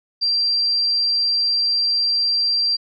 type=tone; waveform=sine; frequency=4721 Hz; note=D8; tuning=8 cents sharp; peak=-16 dBFS; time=0.21-2.77 s; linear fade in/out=20 ms; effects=none